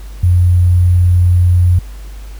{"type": "tone with sample-and-hold", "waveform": "sine", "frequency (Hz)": 89, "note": "F2", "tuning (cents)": 33, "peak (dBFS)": -6, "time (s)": [0.23, 1.79], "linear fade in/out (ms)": 5, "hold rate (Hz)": 11025, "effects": ["added 50 Hz sine -26 dBFS peak until 2.39 s", "pink hiss -42 dBFS RMS until 2.39 s"]}